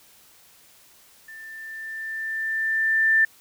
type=tone with level ramp; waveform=sine; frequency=1780 Hz; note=A6; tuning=20 cents sharp; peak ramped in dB=-39 to -14 dBFS; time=1.28-3.25 s; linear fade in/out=5 ms; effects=white hiss -54 dBFS RMS until 3.4 s